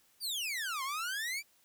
sawtooth exponential two-way sweep, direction down then up, 4894 to 1034 to 2391 Hz, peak -31 dBFS, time 0.2-1.43 s, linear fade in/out 50 ms, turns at 0.83 s, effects white hiss -68 dBFS RMS until 1.64 s

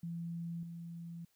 sine tone with level steps, 168.9 Hz, E3, 42 cents sharp, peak -38 / -43 dBFS, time 0.03-1.25 s, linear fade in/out 5 ms, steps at 0.63 s, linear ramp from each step 2 ms, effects white hiss -75 dBFS RMS until 1.35 s

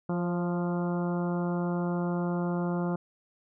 harmonic tone with a mistuned harmonic, 174.61 Hz, F3, in tune, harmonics 1 / 2 / 3 / 4 / 5 / 6 / 7 / 8, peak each -28 / -34 / -38 / -40 / -42 / -44 / -45 / -46 dBFS, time 0.09-2.96 s, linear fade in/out 5 ms, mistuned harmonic 3, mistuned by +24 cents, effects none

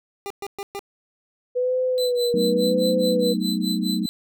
25% pulse tone bursts, 400.6 Hz, G4, 38 cents sharp, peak -25 dBFS, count 4, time 0.26-0.792 s, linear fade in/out 0 ms, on 43 ms, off 120 ms
sine tone with vibrato, 493.9 Hz, B4, in tune, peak -19 dBFS, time 1.55-3.34 s, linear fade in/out 20 ms, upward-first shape sine, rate 0.91 Hz, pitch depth 58 cents each way
40% pulse tone with tremolo, 4022 Hz, B7, 31 cents sharp, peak -24 dBFS, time 1.98-4.09 s, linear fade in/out 0 ms, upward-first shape sine, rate 4.8 Hz, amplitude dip 100%
sine chord, B dominant seventh, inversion second, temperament equal with one note detuned, 188.56 / 220 / 246.9 / 311.1 Hz, F#3 / A3 / B3 / D#4, +33 / 0 / 0 / 0 cents, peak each -25 / -26 / -29 / -28 dBFS, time 2.34-4.06 s, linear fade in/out 2 ms
effects none

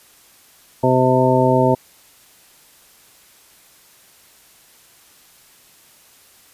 harmonic tone, 128.5 Hz, C3, 31 cents flat, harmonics 1 / 2 / 3 / 4 / 5 / 7, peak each -19 / -19 / -19 / -19 / -19 / -19 dBFS, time 0.83-1.75 s, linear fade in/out 10 ms, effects white hiss -50 dBFS RMS until 6.53 s + resampled to 32000 Hz

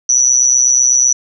sine tone with amplitude modulation, 5920 Hz, F#8, in tune, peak -4 dBFS, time 0.09-1.13 s, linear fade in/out 5 ms, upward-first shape sine, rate 128 Hz, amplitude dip 90%, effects none

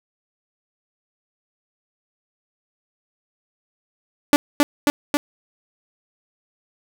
sawtooth tone with echo, 290.6 Hz, D4, 18 cents flat, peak -6 dBFS, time 4.33-4.36 s, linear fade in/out 0 ms, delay 270 ms, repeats 3, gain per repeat -2 dB, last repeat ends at 5.17 s, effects none

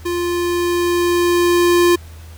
square tone with level ramp, 349.2 Hz, F4, in tune, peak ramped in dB -19 to -10 dBFS, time 0.05-1.96 s, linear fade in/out 10 ms, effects added 81 Hz sine -34 dBFS peak until 2.37 s + pink hiss -45 dBFS RMS until 2.37 s

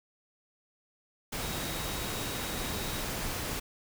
sine tone in noise, 3793 Hz, A#7, 29 cents sharp, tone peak -45 dBFS, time 1.41-3.03 s, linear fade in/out 10 ms, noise pink, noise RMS -35 dBFS, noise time 1.32-3.6 s, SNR -13 dB, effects none

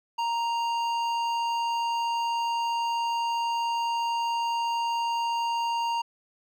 sine tone with hard clipping, 932.3 Hz, A#5, in tune, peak -27 dBFS, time 0.18-6.02 s, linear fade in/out 10 ms, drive 11 dB, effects none

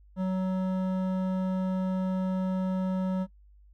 sine tone with hard clipping, 186.9 Hz, F#3, 18 cents sharp, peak -28 dBFS, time 0.16-3.27 s, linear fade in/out 50 ms, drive 12 dB, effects noise-tail reverb RT60 0.1 s tail -21 dB re dry + added 50 Hz sine -53 dBFS peak until 3.73 s

